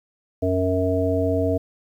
harmonic tone, 92.5 Hz, F#2, in tune, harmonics 1 / 3 / 5 / 7, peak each -24 / -24 / -24 / -24 dBFS, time 0.42-1.58 s, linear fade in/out 10 ms, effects 9-bit

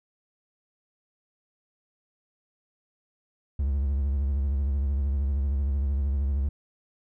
triangle tone with vibrato, 69.3 Hz, C#2, in tune, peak -21 dBFS, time 3.59-6.49 s, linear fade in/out 5 ms, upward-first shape sine, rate 13 Hz, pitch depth 93 cents each way, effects none

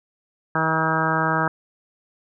harmonic tone, 160 Hz, D#3, 49 cents sharp, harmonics 1 / 2 / 3 / 4 / 5 / 6 / 7 / 8 / 9 / 10, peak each -26 / -29 / -31 / -29 / -29 / -26 / -31 / -25 / -30 / -26 dBFS, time 0.55-1.48 s, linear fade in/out 2 ms, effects none

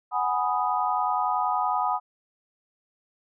sine chord, G# minor seventh, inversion third, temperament equal, 740 / 830.6 / 987.8 / 1244.5 Hz, F#5 / G#5 / B5 / D#6, 0 / 0 / 0 / 0 cents, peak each -28 dBFS, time 0.11-2 s, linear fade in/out 50 ms, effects none

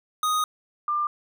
square / sine tone pair in turn, 1244.5 / 1194.4 Hz, D#6 / D6, 0 / +29 cents, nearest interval minor second, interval 71 cents, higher first, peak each -22 dBFS, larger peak neither, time 0.23-0.44 / 0.88-1.07 s, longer first, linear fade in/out 2 ms, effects none

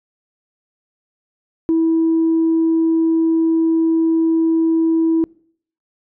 sine tone, 326.2 Hz, E4, 18 cents flat, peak -11 dBFS, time 1.69-5.24 s, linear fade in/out 0 ms, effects noise-tail reverb RT60 0.6 s tail -26 dB re dry + tanh soft clip ceiling -9 dBFS

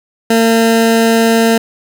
20% pulse tone, 227.3 Hz, A#3, 43 cents flat, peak -3 dBFS, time 0.3-1.58 s, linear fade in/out 5 ms, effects none

